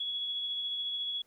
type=tone with tremolo; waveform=sine; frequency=3364 Hz; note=G#7; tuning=22 cents sharp; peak=-31 dBFS; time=0-1.22 s; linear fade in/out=5 ms; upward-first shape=sine; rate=14 Hz; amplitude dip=25%; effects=pink hiss -70 dBFS RMS until 1.26 s